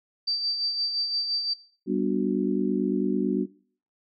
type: tone with tremolo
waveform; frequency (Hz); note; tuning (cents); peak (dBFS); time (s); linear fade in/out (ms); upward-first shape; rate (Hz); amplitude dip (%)
sine; 4655; D8; -16; -22; 0.27-1.54; 10; sine; 5.8; 45
type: chord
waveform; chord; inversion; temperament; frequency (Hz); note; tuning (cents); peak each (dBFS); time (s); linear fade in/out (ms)
sine; G major seventh; none; just; 196 / 245 / 294 / 367.5; G3 / B3 / D4 / F#4; 0 / -14 / +2 / -12; -28; 1.86-3.47; 50
effects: noise-tail reverb RT60 0.5 s tail -21 dB re dry